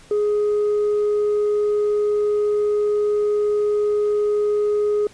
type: tone with tanh clipping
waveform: sine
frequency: 417.1 Hz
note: G#4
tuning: 7 cents sharp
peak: -17 dBFS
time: 0.11-5.07 s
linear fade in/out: 2 ms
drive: 1 dB
effects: pink hiss -48 dBFS RMS until 5.13 s + resampled to 22050 Hz